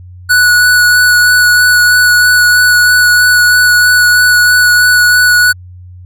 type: tone with vibrato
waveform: square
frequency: 1472 Hz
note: F#6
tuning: 9 cents flat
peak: -5 dBFS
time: 0.29-5.53 s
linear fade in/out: 20 ms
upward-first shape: sine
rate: 3.1 Hz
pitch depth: 11 cents each way
effects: added 90 Hz sine -29 dBFS peak until 6.05 s